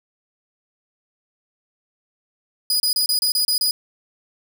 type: tone bursts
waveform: sawtooth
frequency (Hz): 4943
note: D#8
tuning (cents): -12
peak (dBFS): -14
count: 8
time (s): 2.7-3.71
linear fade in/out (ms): 2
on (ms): 100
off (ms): 30
effects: none